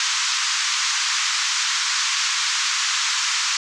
white band-pass noise, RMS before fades -22 dBFS, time 0-3.57 s, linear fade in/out 2 ms, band 1000 to 7000 Hz, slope 48 dB/octave, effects none

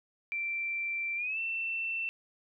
sine tone with pitch glide, 2349 to 2683 Hz, D7 to E7, 0 to +30 cents, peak -31 dBFS, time 0.32-2.09 s, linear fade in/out 0 ms, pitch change +230 cents, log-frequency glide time 1.16-1.39 s, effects none

